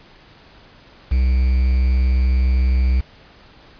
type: tone with quantisation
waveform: triangle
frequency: 63.8 Hz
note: C2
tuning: 43 cents flat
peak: -11 dBFS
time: 1.11-3.01 s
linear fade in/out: 10 ms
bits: 6
effects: pink hiss -47 dBFS RMS until 3.79 s + resampled to 11025 Hz